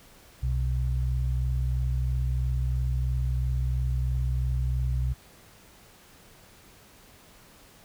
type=tone pair together; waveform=sine; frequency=63 / 126 Hz; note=B1 / B2; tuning=+35 / +35 cents; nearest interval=octave; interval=1200 cents; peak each=-25 / -29 dBFS; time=0.42-5.14 s; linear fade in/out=20 ms; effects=pink hiss -54 dBFS RMS until 7.84 s